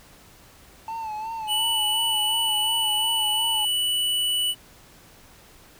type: tone with vibrato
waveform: triangle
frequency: 880 Hz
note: A5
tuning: in tune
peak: -27 dBFS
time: 0.88-3.65 s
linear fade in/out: 2 ms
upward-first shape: sine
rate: 2.8 Hz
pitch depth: 61 cents each way
type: tone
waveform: square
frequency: 2960 Hz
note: F#7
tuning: in tune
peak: -22 dBFS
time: 1.47-4.55 s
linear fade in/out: 50 ms
effects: pink hiss -51 dBFS RMS until 5.79 s